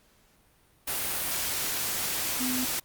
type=tone in noise; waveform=sine; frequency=253.9 Hz; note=B3; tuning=48 cents sharp; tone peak=-29 dBFS; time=2.4-2.65 s; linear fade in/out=10 ms; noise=white; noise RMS=-30 dBFS; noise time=0.87-2.8 s; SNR=-2 dB; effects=pink hiss -63 dBFS RMS until 2.84 s + Opus 48 kbps